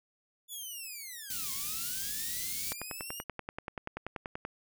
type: linear two-way sweep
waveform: 5% pulse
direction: down then up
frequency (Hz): 3500 to 1046.5 to 2912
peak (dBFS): -32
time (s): 0.48-3.24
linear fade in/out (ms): 50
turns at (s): 1.52
type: band-stop noise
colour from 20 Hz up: white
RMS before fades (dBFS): -37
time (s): 1.3-2.73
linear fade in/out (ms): 2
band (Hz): 210 to 3600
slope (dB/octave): 12
type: click train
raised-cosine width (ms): 0.5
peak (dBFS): -22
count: 19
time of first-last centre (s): 2.72-4.451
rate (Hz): 10.4
effects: none